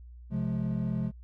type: chord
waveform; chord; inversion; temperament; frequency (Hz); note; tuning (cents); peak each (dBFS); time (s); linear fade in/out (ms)
triangle; F minor; second; equal with one note detuned; 130.81 / 174.61 / 212; C3 / F3 / Ab3; 0 / 0 / +36; -30; 0.3-1.12; 50
effects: tanh soft clip ceiling -18 dBFS + added 60 Hz sine -45 dBFS peak until 1.23 s